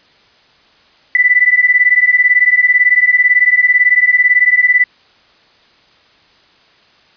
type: beating tone pair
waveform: sine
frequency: 1976 / 1994 Hz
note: B6 / B6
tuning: 0 / +16 cents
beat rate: 18 Hz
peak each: -10 dBFS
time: 1.15-4.84 s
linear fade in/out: 2 ms
effects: white hiss -49 dBFS RMS until 7.16 s + resampled to 11025 Hz